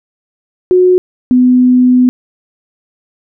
sine tone pair in turn, 365.1 / 250.9 Hz, F#4 / B3, -23 / +28 cents, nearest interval tritone, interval 649 cents, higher first, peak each -4 dBFS, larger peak neither, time 0.71-0.98 / 1.31-2.09 s, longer second, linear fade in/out 0 ms, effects none

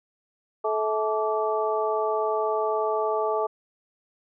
harmonic tone with a mistuned harmonic, 216.5 Hz, A3, 28 cents flat, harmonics 2 / 3 / 4 / 5, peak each -26 / -28 / -29 / -30 dBFS, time 0.64-3.47 s, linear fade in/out 10 ms, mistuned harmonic 5, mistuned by +120 cents, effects none

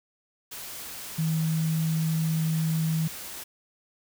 sine tone in noise, 160 Hz, D#3, 49 cents sharp, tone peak -23 dBFS, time 1.18-3.08 s, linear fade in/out 10 ms, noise white, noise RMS -39 dBFS, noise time 0.51-3.44 s, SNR +13 dB, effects none

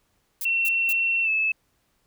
violet noise bursts, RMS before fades -30 dBFS, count 3, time 0.41-0.927 s, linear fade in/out 2 ms, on 39 ms, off 200 ms
sine tone with pitch glide, 2712 to 2609 Hz, E7 to E7, +49 to -18 cents, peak -20 dBFS, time 0.45-1.52 s, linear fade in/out 5 ms, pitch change -67 cents, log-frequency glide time 1.23-1.29 s
effects pink hiss -69 dBFS RMS until 2.06 s

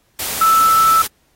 sine tone in noise, 1318.5 Hz, E6, in tune, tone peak -9 dBFS, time 0.41-1.02 s, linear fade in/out 5 ms, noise white, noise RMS -23 dBFS, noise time 0.19-1.07 s, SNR +11 dB, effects pink hiss -60 dBFS RMS until 1.35 s + AAC 48 kbps

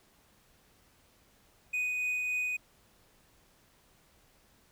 triangle tone with tremolo, 2489 Hz, D#7, in tune, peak -27 dBFS, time 1.73-2.57 s, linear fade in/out 10 ms, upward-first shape triangle, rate 3.5 Hz, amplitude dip 25%, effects pink hiss -65 dBFS RMS until 4.71 s

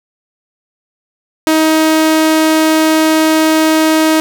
sawtooth tone, 315.8 Hz, D#4, 26 cents sharp, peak -4 dBFS, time 1.47-4.2 s, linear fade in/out 0 ms, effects none

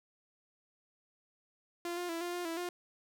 sawtooth tone with pitch steps, 345.9 / 353.5 / 332.7 / 350.3 / 353.3 / 330.2 / 354 Hz, F4 / F4 / E4 / F4 / F4 / E4 / F4, -17 / +21 / +16 / +5 / +20 / +3 / +23 cents, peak -32 dBFS, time 1.85-2.69 s, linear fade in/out 2 ms, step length 120 ms, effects none

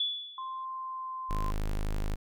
sine tone with exponential decay, 3436 Hz, A7, 42 cents flat, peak -25 dBFS, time 0-0.65 s, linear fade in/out 5 ms, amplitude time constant 140 ms
sine tone with pitch glide, 1046.5 to 1039.9 Hz, C6 to C6, 0 to -11 cents, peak -35 dBFS, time 0.38-1.51 s, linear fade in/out 2 ms, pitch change -11 cents, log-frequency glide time 0.7-1.11 s
square tone, 25.96 Hz, G#0, in tune, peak -29 dBFS, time 1.29-2.16 s, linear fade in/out 20 ms
effects none

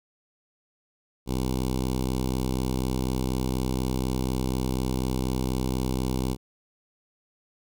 10% pulse tone with notch filter, 64.1 Hz, C2, 35 cents flat, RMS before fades -27 dBFS, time 1.26-6.37 s, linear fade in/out 50 ms, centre 1700 Hz, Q 0.68, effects none

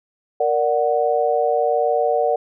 sine chord, Bb augmented, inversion none, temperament equal, 466.2 / 587.3 / 740 Hz, Bb4 / D5 / F#5, 0 / 0 / 0 cents, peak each -20 dBFS, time 0.4-2.36 s, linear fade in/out 5 ms, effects none

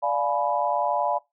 sine chord, D diminished seventh, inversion none, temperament equal with one note detuned, 587.3 / 698.5 / 846.6 / 987.8 Hz, D5 / F5 / Ab5 / Cb6, 0 / 0 / +33 / 0 cents, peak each -27 dBFS, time 0.02-1.19 s, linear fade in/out 20 ms, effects noise-tail reverb RT60 0.2 s tail -22 dB re dry

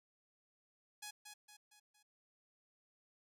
5% pulse tone with echo, 837 Hz, G#5, 13 cents sharp, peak -34 dBFS, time 1.02-1.11 s, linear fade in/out 10 ms, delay 230 ms, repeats 4, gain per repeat -6 dB, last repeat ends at 2.03 s, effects none

